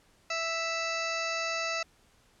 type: harmonic tone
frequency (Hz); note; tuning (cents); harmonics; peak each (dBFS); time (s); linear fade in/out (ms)
659.3; E5; 0; 1 / 2 / 3 / 4 / 6 / 7 / 8 / 9 / 10; -36 / -36 / -38 / -35 / -42 / -41 / -42 / -49 / -43; 0.3-1.83; 5
effects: pink hiss -64 dBFS RMS until 2.4 s + low-pass 10000 Hz 12 dB/octave